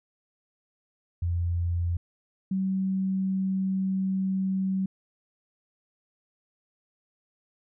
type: tone pair in turn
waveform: sine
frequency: 86.3 / 190.52 Hz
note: F2 / G3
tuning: -20 / -49 cents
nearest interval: octave + major second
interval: 1371 cents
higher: second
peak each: -24 dBFS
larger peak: neither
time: 1.22-1.97 / 2.51-4.86 s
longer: second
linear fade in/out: 5 ms
effects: none